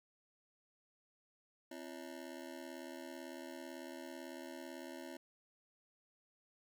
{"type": "ring-modulated tone", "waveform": "25% pulse", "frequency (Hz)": 301.8, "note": "D4", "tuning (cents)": 47, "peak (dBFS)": -40, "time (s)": [1.71, 5.17], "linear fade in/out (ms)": 5, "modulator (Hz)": 39, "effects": []}